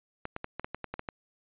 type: clicks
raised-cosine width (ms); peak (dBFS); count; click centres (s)
0.5; -20; 10; 0.254 / 0.364 / 0.444 / 0.596 / 0.645 / 0.746 / 0.843 / 0.94 / 0.994 / 1.088
effects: resampled to 8000 Hz